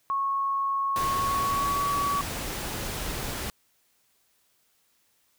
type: tone with pitch glide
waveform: sine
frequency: 1098 to 1133.4 Hz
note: C#6 to C#6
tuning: -17 to +38 cents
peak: -24 dBFS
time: 0.1-2.21 s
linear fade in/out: 0 ms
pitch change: +55 cents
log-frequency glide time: 1.09-1.89 s
type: noise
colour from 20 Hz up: pink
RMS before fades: -33 dBFS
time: 0.96-3.5 s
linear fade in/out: 0 ms
effects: white hiss -68 dBFS RMS until 5.38 s